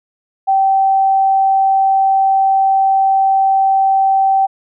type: tone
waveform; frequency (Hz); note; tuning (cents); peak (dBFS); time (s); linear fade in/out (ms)
sine; 775; G5; -20; -9; 0.47-4.47; 20
effects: none